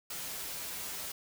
white noise with comb filter, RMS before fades -40 dBFS, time 0.1-1.12 s, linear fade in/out 5 ms, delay 8.6 ms, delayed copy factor -0.6, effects none

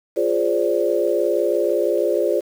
sine chord, D half-diminished seventh, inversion first, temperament equal with one note detuned, 349.2 / 415.3 / 523.3 / 582.9 Hz, F4 / Ab4 / C5 / D5, 0 / 0 / 0 / -13 cents, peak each -22 dBFS, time 0.16-2.41 s, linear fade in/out 20 ms, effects 7-bit

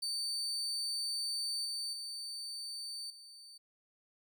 35% pulse tone with level steps, 4570 Hz, D8, 48 cents flat, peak -33 / -35 / -39 / -50 dBFS, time 0.02-3.58 s, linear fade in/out 10 ms, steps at 1.65 / 1.93 / 3.1 s, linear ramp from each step 2 ms, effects none

